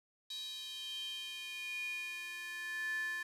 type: tone with high-pass filter sweep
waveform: square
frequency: 349.2 Hz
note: F4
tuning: in tune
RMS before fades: -42 dBFS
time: 0.3-3.23 s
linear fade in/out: 5 ms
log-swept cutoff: 3900 to 1600 Hz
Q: 8.3
effects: resampled to 32000 Hz + 11-bit